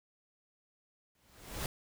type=noise with exponential growth; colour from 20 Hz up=pink; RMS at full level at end=-35 dBFS; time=1.15-1.66 s; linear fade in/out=1 ms; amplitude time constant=110 ms; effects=none